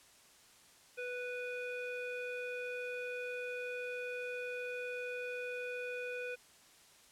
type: tone with low-pass filter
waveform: square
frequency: 493.9 Hz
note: B4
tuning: in tune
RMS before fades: -41 dBFS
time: 0.97-6.36 s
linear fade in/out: 20 ms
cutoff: 2200 Hz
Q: 9.5
effects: white hiss -62 dBFS RMS until 7.11 s + low-pass 10000 Hz 12 dB/octave